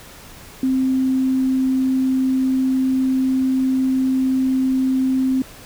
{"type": "tone", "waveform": "sine", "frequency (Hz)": 261.6, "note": "C4", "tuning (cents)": 0, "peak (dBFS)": -15, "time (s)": [0.63, 5.42], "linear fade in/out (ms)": 2, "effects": ["pink hiss -41 dBFS RMS until 5.65 s"]}